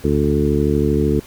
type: harmonic tone with a mistuned harmonic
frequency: 73 Hz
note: D2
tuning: 10 cents flat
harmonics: 1 / 2 / 3 / 4 / 5 / 6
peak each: -21 / -21 / -21 / -21 / -21 / -21 dBFS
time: 0.04-1.2 s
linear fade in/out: 5 ms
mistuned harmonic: 1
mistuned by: +36 cents
effects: pink hiss -42 dBFS RMS until 1.26 s